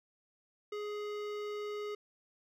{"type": "tone with hard clipping", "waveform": "sine", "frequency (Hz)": 417.1, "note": "G#4", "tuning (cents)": 7, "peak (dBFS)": -39, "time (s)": [0.72, 1.95], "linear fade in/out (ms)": 5, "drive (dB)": 17, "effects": []}